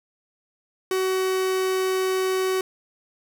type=tone; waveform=45% pulse; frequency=376.1 Hz; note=F#4; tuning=28 cents sharp; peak=-21 dBFS; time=0.91-2.61 s; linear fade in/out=2 ms; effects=none